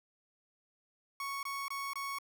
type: tone bursts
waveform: 30% pulse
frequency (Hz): 1108.7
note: C#6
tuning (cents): 0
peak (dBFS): -34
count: 4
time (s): 1.2-2.186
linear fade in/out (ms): 2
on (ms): 230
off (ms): 22
effects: none